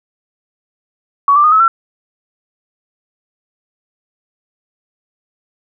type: tone with pitch steps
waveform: sine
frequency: 1125 / 1177.5 / 1232.5 / 1290 / 1350.3 Hz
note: C#6 / D6 / D#6 / E6 / E6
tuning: +25 / +4 / -17 / -38 / +41 cents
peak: -6 dBFS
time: 1.28-1.68 s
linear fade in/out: 2 ms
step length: 80 ms
effects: none